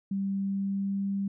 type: tone with pitch glide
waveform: sine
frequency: 196 to 197.48 Hz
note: G3 to G3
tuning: 0 to +13 cents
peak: -27 dBFS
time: 0.11-1.28 s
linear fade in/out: 5 ms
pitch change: +13 cents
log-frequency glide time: 0.37-1.06 s
effects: none